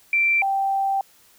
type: tone pair in turn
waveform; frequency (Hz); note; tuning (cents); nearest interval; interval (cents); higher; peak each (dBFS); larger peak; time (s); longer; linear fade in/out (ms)
sine; 2349 / 782.1; D7 / G5; 0 / -4; octave + perfect fifth; 1904; first; -16 / -19; first; 0.13-0.42 / 0.42-1.01; second; 2
effects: white hiss -55 dBFS RMS until 1.38 s